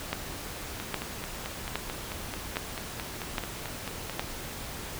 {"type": "two click trains", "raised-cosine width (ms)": 0.3, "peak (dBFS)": [-18, -12], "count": [16, 6], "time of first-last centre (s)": [[0.8, 4.097], [0.13, 4.195]], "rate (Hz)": [4.55, 1.23], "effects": ["pink hiss -39 dBFS RMS until 4.99 s"]}